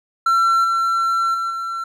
triangle tone with level steps, 1352 Hz, E6, 43 cents sharp, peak -11 / -14 / -18 / -21 dBFS, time 0.26-1.84 s, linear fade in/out 5 ms, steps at 0.64 / 1.34 / 1.5 s, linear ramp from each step 5 ms, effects none

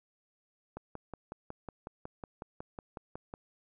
click train, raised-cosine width 1 ms, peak -27 dBFS, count 15, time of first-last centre 0.77-3.339 s, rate 5.45 Hz, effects none

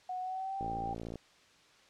sine tone with pitch glide, 736 to 788.8 Hz, F#5 to G5, -9 to +11 cents, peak -35 dBFS, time 0.09-0.94 s, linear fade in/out 5 ms, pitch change +120 cents, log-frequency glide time 0.2-0.64 s
click train, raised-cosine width 2 ms, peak -28 dBFS, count 32, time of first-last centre 0.61-1.157 s, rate 56.7 Hz
effects white hiss -62 dBFS RMS until 1.89 s + low-pass 5000 Hz 12 dB/octave

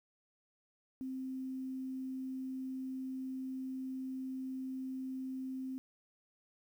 sine tone with quantisation, 261.6 Hz, C4, in tune, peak -38 dBFS, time 1.01-5.78 s, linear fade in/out 0 ms, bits 11, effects none

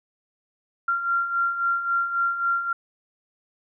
sine beating tone pair, 1378 / 1381.7 Hz, F6 / F6, -24 / -19 cents, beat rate 3.7 Hz, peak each -29 / -22 dBFS, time 0.88-2.73 s, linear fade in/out 5 ms, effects none

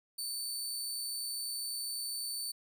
20% pulse tone, 4532 Hz, C#8, 37 cents sharp, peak -30 dBFS, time 0.18-2.52 s, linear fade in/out 10 ms, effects none

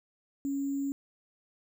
sine tone with sample-and-hold, 277.7 Hz, C#4, 3 cents sharp, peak -29 dBFS, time 0.45-0.92 s, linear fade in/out 0 ms, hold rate 7350 Hz, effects none

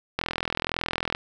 click train, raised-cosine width 0.3 ms, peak -9 dBFS, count 41, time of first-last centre 0.19-1.149 s, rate 41.7 Hz, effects none

